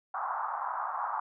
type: band-pass noise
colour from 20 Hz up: pink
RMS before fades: -34 dBFS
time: 0.14-1.2 s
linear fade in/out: 5 ms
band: 790 to 1300 Hz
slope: 48 dB/octave
effects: none